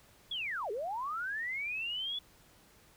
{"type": "linear two-way sweep", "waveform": "sine", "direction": "down then up", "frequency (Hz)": [3449, 386.4, 3449], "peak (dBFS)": -34, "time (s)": [0.31, 2.19], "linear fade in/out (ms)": 5, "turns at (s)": 0.71, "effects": ["pink hiss -62 dBFS RMS until 2.96 s"]}